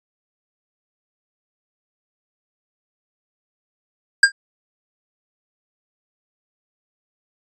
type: tone with exponential decay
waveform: square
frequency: 1608 Hz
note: G6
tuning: 44 cents sharp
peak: -4 dBFS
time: 4.23-4.32 s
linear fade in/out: 5 ms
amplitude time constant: 19 ms
effects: resampled to 22050 Hz